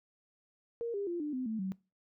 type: tone with pitch steps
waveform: sine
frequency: 467.2 / 402 / 346 / 297.7 / 256.2 / 220.5 / 189.74 Hz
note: A#4 / G4 / F4 / D4 / C4 / A3 / F#3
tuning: +4 / +44 / -16 / +24 / -36 / +4 / +44 cents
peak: -33 dBFS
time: 0.81-1.72 s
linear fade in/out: 0 ms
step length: 130 ms
effects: noise-tail reverb RT60 0.3 s tail -23 dB re dry